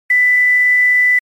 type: tone with quantisation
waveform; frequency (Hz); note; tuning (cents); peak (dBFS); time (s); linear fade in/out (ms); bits
sine; 1989; B6; +12; -8; 0.1-1.19; 5; 6
effects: MP3 64 kbps